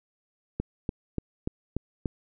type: click train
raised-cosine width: 3 ms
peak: -15 dBFS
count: 6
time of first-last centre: 0.6-2.058 s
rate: 3.43 Hz
effects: none